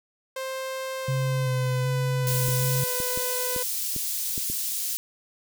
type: tone with pitch glide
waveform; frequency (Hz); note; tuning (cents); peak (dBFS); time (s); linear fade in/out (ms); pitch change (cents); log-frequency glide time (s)
sawtooth; 526 to 499.9; C5 to B4; +9 to +21; -26; 0.36-3.63; 5; -88; 1-1.96
type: tone with vibrato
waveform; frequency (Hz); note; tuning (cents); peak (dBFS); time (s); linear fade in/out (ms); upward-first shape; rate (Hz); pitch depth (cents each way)
sine; 131.4; C3; +8; -23; 1.08-2.84; 5; square; 1.3; 31
type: high-pass noise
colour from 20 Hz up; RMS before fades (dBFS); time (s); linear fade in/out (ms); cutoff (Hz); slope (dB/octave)
white; -29; 2.27-4.97; 0; 4700; 12
type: clicks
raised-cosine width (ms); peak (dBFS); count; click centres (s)
3; -22; 7; 2.484 / 3.002 / 3.175 / 3.563 / 3.963 / 4.379 / 4.5
effects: none